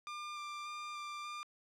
sawtooth tone with vibrato, 1193 Hz, D6, 27 cents sharp, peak -38 dBFS, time 0.07-1.43 s, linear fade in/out 0 ms, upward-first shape square, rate 1.7 Hz, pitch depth 10 cents each way, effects low-pass 6000 Hz 12 dB/octave + 13-bit

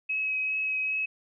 sine tone with vibrato, 2554 Hz, D#7, 45 cents sharp, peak -26 dBFS, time 0.09-1.06 s, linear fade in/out 10 ms, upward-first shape triangle, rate 2.5 Hz, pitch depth 14 cents each way, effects none

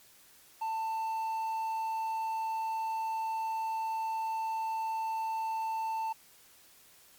triangle tone, 890 Hz, A5, 20 cents sharp, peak -29 dBFS, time 0.61-6.13 s, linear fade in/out 10 ms, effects white hiss -59 dBFS RMS until 7.18 s + MP3 96 kbps

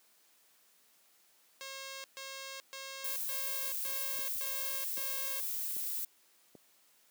5% pulse tone bursts, 540 Hz, C#5, 45 cents flat, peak -31 dBFS, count 7, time 1.61-5.4 s, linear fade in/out 0 ms, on 430 ms, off 130 ms
violet noise, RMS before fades -37 dBFS, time 3.04-6.05 s, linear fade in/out 5 ms
click train, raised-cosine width 2 ms, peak -37 dBFS, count 4, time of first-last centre 4.19-6.552 s, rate 1.27 Hz
effects white hiss -67 dBFS RMS until 7.1 s + high-pass 200 Hz 12 dB/octave

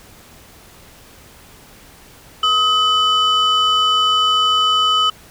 sine tone pair together, 1267 / 3000 Hz, D#6 / F#7, +31 / +23 cents, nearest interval octave + minor third, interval 1492 cents, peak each -13 dBFS, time 2.43-5.1 s, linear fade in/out 5 ms, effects tanh soft clip ceiling -9 dBFS + pink hiss -44 dBFS RMS until 5.3 s

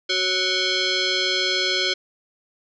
sine tone with frequency modulation, 554.4 Hz, C#5, in tune, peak -19 dBFS, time 0.09-1.94 s, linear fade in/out 10 ms, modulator 926 Hz, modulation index 4.9, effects none

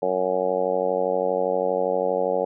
harmonic tone, 92.5 Hz, F#2, in tune, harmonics 2 / 3 / 4 / 5 / 6 / 7 / 8 / 9, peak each -36 / -36 / -33 / -25 / -24 / -31 / -30 / -32 dBFS, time 0.02-2.45 s, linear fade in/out 5 ms, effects none

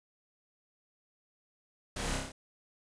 pink noise with echo, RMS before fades -38 dBFS, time 1.96-2.17 s, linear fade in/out 5 ms, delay 30 ms, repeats 5, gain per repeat -2 dB, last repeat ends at 2.32 s, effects resampled to 22050 Hz

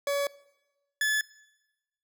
40% pulse tone pair in turn, 566 / 1722.2 Hz, C#5 / A6, +36 / -38 cents, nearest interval octave + perfect fifth, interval 1926 cents, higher second, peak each -25 / -23 dBFS, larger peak second, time 0.07-0.27 / 1.01-1.21 s, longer neither, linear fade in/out 2 ms, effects noise-tail reverb RT60 1.0 s tail -21 dB re dry

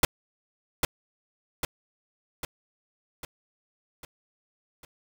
pink noise with echo, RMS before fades -18 dBFS, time 0.03-0.05 s, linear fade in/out 2 ms, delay 800 ms, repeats 6, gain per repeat -5 dB, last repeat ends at 4.85 s, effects none

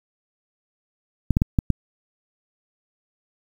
clicks, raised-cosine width 5 ms, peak -5 dBFS, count 5, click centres 1.307 / 1.369 / 1.419 / 1.588 / 1.703 s, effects 7-bit

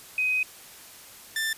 sine / sawtooth tone pair in turn, 2514 / 1777.7 Hz, D#7 / A6, +17 / +17 cents, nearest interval tritone, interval 600 cents, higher first, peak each -22 dBFS, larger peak neither, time 0.18-0.43 / 1.36-1.53 s, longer first, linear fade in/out 2 ms, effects white hiss -47 dBFS RMS until 1.57 s + resampled to 32000 Hz

